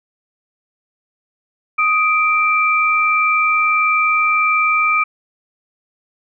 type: tone pair together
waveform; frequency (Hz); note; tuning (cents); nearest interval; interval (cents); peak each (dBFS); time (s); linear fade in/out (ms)
sine; 1249.4 / 2349; D#6 / D7; +7 / 0; major seventh; 1093; -15; 1.78-5.04; 10
effects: none